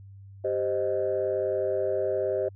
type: chord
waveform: sine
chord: C minor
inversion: second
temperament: equal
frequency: 392 / 523.3 / 622.3 Hz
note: G4 / C5 / Eb5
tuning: 0 / 0 / 0 cents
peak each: -28 dBFS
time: 0.44-2.49 s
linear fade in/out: 10 ms
effects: tanh soft clip ceiling -17 dBFS + added 98 Hz sine -44 dBFS peak until 2.55 s